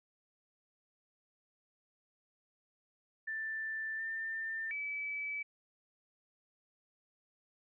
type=tone with pitch steps; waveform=sine; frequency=1770 / 1794 / 2298 Hz; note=A6 / A6 / D7; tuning=+10 / +33 / -38 cents; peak=-36 dBFS; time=3.27-5.43 s; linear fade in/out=10 ms; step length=720 ms; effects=none